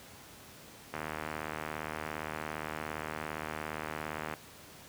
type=click train; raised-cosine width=0.5 ms; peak=-21 dBFS; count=264; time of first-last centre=0.94-4.338 s; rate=77.4 Hz; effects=pink hiss -52 dBFS RMS until 4.88 s + high-pass 80 Hz 12 dB/octave